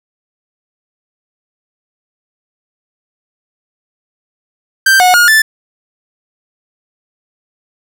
45% pulse tone with pitch steps, 1567 / 730 / 1431 / 1757 Hz, G6 / F#5 / F6 / A6, -1 / -24 / +42 / -3 cents, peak -5 dBFS, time 4.86-5.42 s, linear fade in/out 5 ms, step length 140 ms, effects none

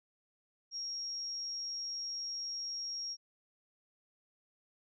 sine tone, 5588 Hz, F8, in tune, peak -37 dBFS, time 0.71-3.17 s, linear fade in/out 50 ms, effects none

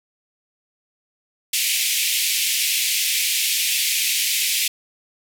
pink band-pass noise, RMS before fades -21 dBFS, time 1.53-4.68 s, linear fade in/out 5 ms, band 2200 to 16000 Hz, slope 48 dB/octave, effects none

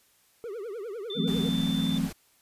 triangle tone with vibrato, 430.2 Hz, A4, 39 cents flat, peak -32 dBFS, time 0.44-1.49 s, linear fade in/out 0 ms, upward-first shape triangle, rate 10 Hz, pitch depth 260 cents each way
sine tone, 3546 Hz, A7, 13 cents sharp, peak -34 dBFS, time 1.1-1.98 s, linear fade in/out 2 ms
sine chord, F# half-diminished seventh, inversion third, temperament equal, 164.81 / 185 / 220 / 261.6 Hz, E3 / F#3 / A3 / C4, 0 / 0 / 0 / 0 cents, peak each -30 dBFS, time 1.15-2.1 s, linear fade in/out 50 ms
pink noise, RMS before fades -41 dBFS, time 1.27-2.13 s, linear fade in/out 10 ms
effects white hiss -64 dBFS RMS until 2.41 s + resampled to 32000 Hz

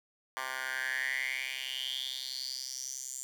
10% pulse tone with high-pass filter sweep, 130.81 Hz, C3, in tune, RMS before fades -37 dBFS, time 0.37-3.23 s, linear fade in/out 0 ms, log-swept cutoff 1200 to 7400 Hz, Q 6.8, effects none

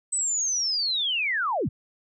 sine linear sweep, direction down, 8160 to 62.7 Hz, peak -23 dBFS, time 0.12-1.69 s, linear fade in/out 10 ms, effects none

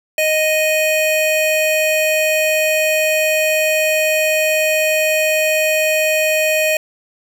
square tone pair together, 622.3 / 2489 Hz, D#5 / D#7, 0 / 0 cents, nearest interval 2 octaves, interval 2400 cents, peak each -16 / -18 dBFS, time 0.18-6.77 s, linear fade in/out 2 ms, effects none

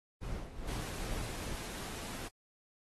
brown noise with tremolo, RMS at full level -38 dBFS, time 0.21-1.55 s, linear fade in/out 20 ms, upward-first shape sine, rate 2.4 Hz, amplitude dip 65%
pink noise, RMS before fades -44 dBFS, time 0.67-2.29 s, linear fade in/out 20 ms
effects AAC 32 kbps

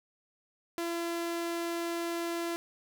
sawtooth tone, 339.1 Hz, E4, 49 cents sharp, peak -28 dBFS, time 0.78-2.56 s, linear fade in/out 0 ms, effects none

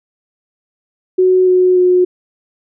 sine tone with pitch steps, 370 / 366.2 / 362.4 Hz, F#4 / F#4 / F#4, 0 / -18 / -36 cents, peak -7 dBFS, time 1.18-2.05 s, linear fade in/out 10 ms, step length 290 ms, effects none

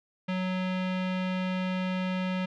square tone with low-pass filter, 185 Hz, F#3, in tune, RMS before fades -30 dBFS, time 0.28-2.46 s, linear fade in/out 10 ms, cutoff 2900 Hz, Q 1.9, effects none

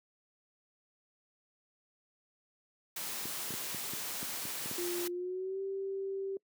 white noise, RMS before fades -39 dBFS, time 2.96-5.08 s, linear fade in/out 5 ms
clicks, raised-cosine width 3 ms, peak -28 dBFS, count 9, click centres 3.255 / 3.506 / 3.539 / 3.746 / 3.935 / 4.229 / 4.453 / 4.659 / 4.713 s
sine tone with pitch glide, 350.8 to 389.2 Hz, F4 to G4, +8 to -12 cents, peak -34 dBFS, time 4.78-6.37 s, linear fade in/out 2 ms, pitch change +180 cents, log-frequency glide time 5.09-5.61 s
effects noise-tail reverb RT60 0.1 s tail -25 dB re dry + high-pass 150 Hz 12 dB/octave

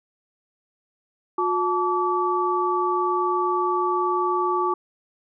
sine tone cluster, 359.4 / 872 / 1151 Hz, F4 / A5 / D6, +50 / -16 / -35 cents, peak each -24 / -26 / -23 dBFS, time 1.38-4.74 s, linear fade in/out 5 ms, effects none

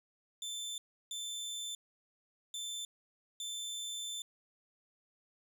25% pulse tone bursts at uneven times, 3540 Hz, A7, 10 cents sharp, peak -35 dBFS, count 4, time 0.42-0.78 / 1.11-1.75 / 2.54-2.85 / 3.4-4.22 s, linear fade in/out 2 ms, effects none

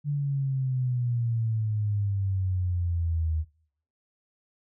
sine exponential sweep, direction down, 146.83 to 77.78 Hz, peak -24 dBFS, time 0.04-3.45 s, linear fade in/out 50 ms, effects noise-tail reverb RT60 0.6 s tail -22 dB re dry

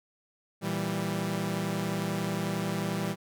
sawtooth chord, E diminished, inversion second, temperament equal, 116.54 / 164.81 / 196 Hz, Bb2 / E3 / G3, 0 / 0 / 0 cents, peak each -33 / -29 / -28 dBFS, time 0.61-3.16 s, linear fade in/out 50 ms, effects none

